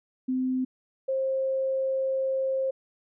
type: tone pair in turn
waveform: sine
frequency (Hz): 257.5 / 531.3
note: C4 / C5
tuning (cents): -28 / +26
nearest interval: octave + minor second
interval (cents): 1254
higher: second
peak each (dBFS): -24 / -24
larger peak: neither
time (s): 0.28-0.65 / 1.08-2.71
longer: second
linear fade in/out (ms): 10
effects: none